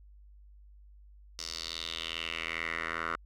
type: tone with band-pass filter sweep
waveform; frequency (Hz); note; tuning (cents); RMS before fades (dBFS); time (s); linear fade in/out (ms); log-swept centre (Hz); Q
10% pulse; 82.41; E2; 0; -37; 1.39-3.16; 0; 5300 to 1400; 3.6
effects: added 50 Hz sine -52 dBFS peak until 3.25 s